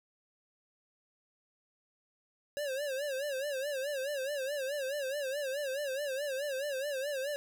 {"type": "tone with vibrato", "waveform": "square", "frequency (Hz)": 554.4, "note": "C#5", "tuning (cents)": 0, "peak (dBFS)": -34, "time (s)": [2.57, 7.36], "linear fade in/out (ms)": 0, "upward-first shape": "sine", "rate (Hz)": 4.7, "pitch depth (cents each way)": 120, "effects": []}